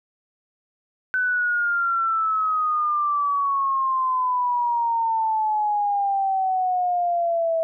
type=exponential sweep; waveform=sine; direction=down; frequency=1515 to 650 Hz; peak=-19 dBFS; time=1.14-7.63 s; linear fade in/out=0 ms; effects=none